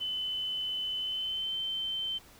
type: tone with pitch glide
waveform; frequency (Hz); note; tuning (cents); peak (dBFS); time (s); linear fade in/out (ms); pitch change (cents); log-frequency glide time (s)
sine; 3025 to 3094; F#7 to G7; +38 to -23; -31; 0-2.19; 20; +39; 0.97-1.56
effects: pink hiss -56 dBFS RMS until 2.39 s